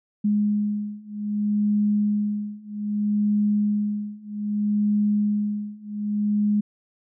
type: beating tone pair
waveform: sine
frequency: 207.7 / 208.33 Hz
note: G#3 / G#3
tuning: 0 / +6 cents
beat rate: 0.63 Hz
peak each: -24 / -23 dBFS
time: 0.24-6.61 s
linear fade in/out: 10 ms
effects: none